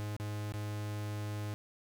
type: tone with dropouts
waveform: 45% pulse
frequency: 104.7 Hz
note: G#2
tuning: 15 cents sharp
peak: -36 dBFS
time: 0-1.54 s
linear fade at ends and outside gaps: 0 ms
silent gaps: 0.165-0.199 / 0.522-0.539 s
effects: none